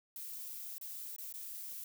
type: noise with dropouts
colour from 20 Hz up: violet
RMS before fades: -45 dBFS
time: 0.16-1.84 s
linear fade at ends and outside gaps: 2 ms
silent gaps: 0.782-0.812 / 1.163-1.183 / 1.326-1.339 s
effects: none